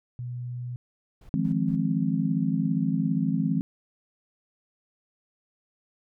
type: tone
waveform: sine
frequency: 122.8 Hz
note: B2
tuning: 9 cents flat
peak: -31 dBFS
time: 0.19-0.76 s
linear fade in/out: 0 ms
type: noise bursts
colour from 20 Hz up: brown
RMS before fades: -48 dBFS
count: 3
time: 1.21-1.759 s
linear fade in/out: 5 ms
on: 83 ms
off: 150 ms
type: chord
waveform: sine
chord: F minor seventh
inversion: third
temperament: just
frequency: 157.15 / 174.61 / 209.5 / 261.9 Hz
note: Eb3 / F3 / Ab3 / C4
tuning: +18 / 0 / +15 / +2 cents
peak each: -28 dBFS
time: 1.34-3.61 s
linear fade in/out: 0 ms
effects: none